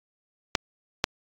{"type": "clicks", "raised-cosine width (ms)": 0.2, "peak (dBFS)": -3, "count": 2, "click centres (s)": [0.552, 1.041], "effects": ["AAC 48 kbps"]}